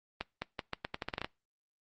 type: accelerating click train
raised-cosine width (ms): 0.3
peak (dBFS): -18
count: 12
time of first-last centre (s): 0.21-1.245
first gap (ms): 210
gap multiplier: 0.82
effects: noise-tail reverb RT60 0.3 s tail -26 dB re dry + Opus 24 kbps